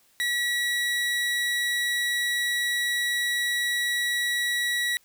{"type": "tone", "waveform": "30% pulse", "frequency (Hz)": 1932, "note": "B6", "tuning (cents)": -39, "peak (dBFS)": -21, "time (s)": [0.2, 4.97], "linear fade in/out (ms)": 0, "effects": ["white hiss -62 dBFS RMS until 5.04 s"]}